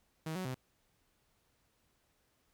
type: tone with pitch steps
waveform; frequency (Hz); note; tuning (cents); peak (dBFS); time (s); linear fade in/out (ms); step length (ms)
sawtooth; 158.9 / 185.6 / 128.9; D#3 / F#3 / C3; +37 / +6 / -26; -33; 0.26-0.545; 5; 95
effects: pink hiss -75 dBFS RMS until 2.53 s